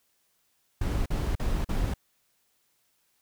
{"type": "noise bursts", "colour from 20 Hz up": "brown", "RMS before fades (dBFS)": -27, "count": 4, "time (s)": [0.81, 1.939], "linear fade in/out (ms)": 5, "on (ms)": 250, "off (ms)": 43, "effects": ["white hiss -71 dBFS RMS until 3.21 s"]}